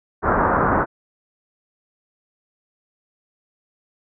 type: low-pass noise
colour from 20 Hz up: white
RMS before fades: -18 dBFS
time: 0.22-0.86 s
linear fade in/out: 50 ms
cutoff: 1500 Hz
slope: 48 dB/octave
effects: none